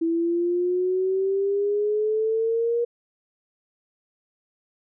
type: exponential sweep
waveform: sine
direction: up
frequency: 328.1 to 476 Hz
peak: -20 dBFS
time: 0.01-2.85 s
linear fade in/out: 10 ms
effects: none